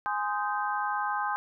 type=chord; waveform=sine; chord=Ab major seventh; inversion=none; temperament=just; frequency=830.6 / 1038.3 / 1245.9 / 1557.4 Hz; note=Ab5 / C6 / Eb6 / G6; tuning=0 / -14 / +2 / -12 cents; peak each=-31 / -33 / -34 / -34 dBFS; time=0.06-1.36 s; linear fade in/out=0 ms; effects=none